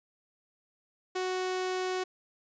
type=tone; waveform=sawtooth; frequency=370 Hz; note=F#4; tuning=in tune; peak=-26 dBFS; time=1.15-2.04 s; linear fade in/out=10 ms; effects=resampled to 16000 Hz